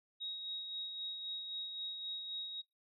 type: tone with tremolo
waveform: sine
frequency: 3785 Hz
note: A#7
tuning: 26 cents sharp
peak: -39 dBFS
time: 0.2-2.62 s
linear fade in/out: 20 ms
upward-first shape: sine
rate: 3.8 Hz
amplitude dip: 40%
effects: noise-tail reverb RT60 0.2 s tail -21 dB re dry